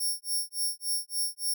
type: tone with tremolo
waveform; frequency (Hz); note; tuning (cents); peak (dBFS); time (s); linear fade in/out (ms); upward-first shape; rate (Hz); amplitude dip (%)
5% pulse; 5490; F8; -31; -20; 0-1.54; 5; sine; 3.5; 100
effects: none